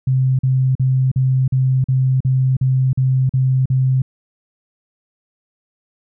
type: tone bursts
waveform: sine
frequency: 130.6 Hz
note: C3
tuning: 3 cents flat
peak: -12 dBFS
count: 11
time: 0.07-4.02 s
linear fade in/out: 5 ms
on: 320 ms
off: 43 ms
effects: none